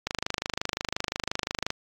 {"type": "click train", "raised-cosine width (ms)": 0.2, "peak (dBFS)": -10, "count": 43, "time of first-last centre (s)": [0.07, 1.704], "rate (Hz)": 25.7, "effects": ["AAC 48 kbps"]}